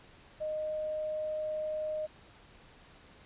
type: tone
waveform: sine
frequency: 617 Hz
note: D#5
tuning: 15 cents flat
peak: -32 dBFS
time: 0.4-2.07 s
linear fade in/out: 20 ms
effects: pink hiss -57 dBFS RMS until 3.25 s + resampled to 8000 Hz